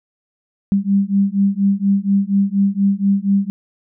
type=beating tone pair; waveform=sine; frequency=196 / 200.2 Hz; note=G3 / G3; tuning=0 / +37 cents; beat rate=4.2 Hz; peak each=-16 dBFS; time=0.72-3.5 s; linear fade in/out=0 ms; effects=none